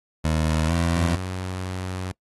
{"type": "tone with pitch glide", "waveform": "20% pulse", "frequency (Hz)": [79, 84.67], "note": ["D#2", "E2"], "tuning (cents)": [27, 47], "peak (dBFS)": -15, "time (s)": [0.24, 1.16], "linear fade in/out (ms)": 10, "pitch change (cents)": 120, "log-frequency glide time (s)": [0.66, 0.72]}
{"type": "tone", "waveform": "sawtooth", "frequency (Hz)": 92.5, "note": "F#2", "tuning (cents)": 0, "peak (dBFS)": -24, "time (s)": [0.96, 2.12], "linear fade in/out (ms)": 5}
{"effects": ["noise-tail reverb RT60 0.1 s tail -26 dB re dry", "AAC 32 kbps"]}